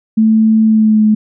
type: tone with pitch glide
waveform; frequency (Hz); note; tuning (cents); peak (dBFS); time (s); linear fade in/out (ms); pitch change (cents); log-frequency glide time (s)
sine; 220 to 214.5; A3 to A3; 0 to -44; -6; 0.17-1.15; 10; -44; 0.64-1.04
effects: none